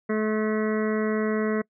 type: harmonic tone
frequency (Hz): 215.8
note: A3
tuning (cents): -33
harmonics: 1 / 2 / 3 / 5 / 6 / 7 / 8 / 9 / 10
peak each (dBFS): -25 / -26 / -34 / -37 / -40 / -39 / -43 / -37 / -47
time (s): 0.09-1.62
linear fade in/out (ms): 10
effects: noise-tail reverb RT60 0.1 s tail -25 dB re dry